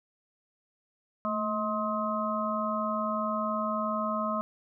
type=harmonic tone with a mistuned harmonic; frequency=211.5 Hz; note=G#3; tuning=32 cents sharp; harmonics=1 / 3 / 5 / 6; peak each=-33 / -33 / -33 / -33 dBFS; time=1.25-4.41 s; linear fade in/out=0 ms; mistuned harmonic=1; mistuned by=+65 cents; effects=none